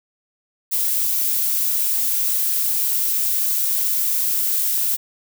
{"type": "noise", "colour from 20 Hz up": "violet", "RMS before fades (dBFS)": -20, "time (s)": [0.71, 4.97], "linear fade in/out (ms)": 20, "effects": []}